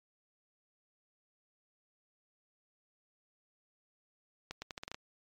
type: accelerating click train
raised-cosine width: 0.2 ms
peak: -23 dBFS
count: 8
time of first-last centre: 4.51-4.945 s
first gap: 110 ms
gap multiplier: 0.8
effects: MP3 96 kbps